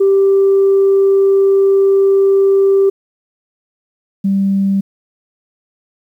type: tone pair in turn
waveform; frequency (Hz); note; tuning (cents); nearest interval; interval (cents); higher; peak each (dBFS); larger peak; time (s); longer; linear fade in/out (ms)
sine; 391.5 / 195.75; G4 / G3; -2 / -2; octave; 1200; first; -6 / -10; first; 0-2.9 / 4.24-4.81; first; 10
effects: tanh soft clip ceiling -4 dBFS + 8-bit